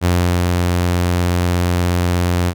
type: tone with ADSR envelope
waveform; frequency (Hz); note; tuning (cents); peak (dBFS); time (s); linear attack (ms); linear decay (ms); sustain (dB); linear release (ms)
sawtooth; 88.3; F2; +20; -8; 0.01-2.54; 39; 370; -2; 58
effects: none